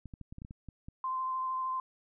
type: clicks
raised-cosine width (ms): 5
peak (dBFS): -32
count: 10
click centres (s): 0.057 / 0.138 / 0.213 / 0.325 / 0.384 / 0.419 / 0.449 / 0.509 / 0.687 / 0.885
type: tone with vibrato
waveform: sine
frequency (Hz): 1039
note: C6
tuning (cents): -12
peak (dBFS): -31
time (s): 1.04-1.8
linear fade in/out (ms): 2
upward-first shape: sine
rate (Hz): 13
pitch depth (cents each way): 13
effects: none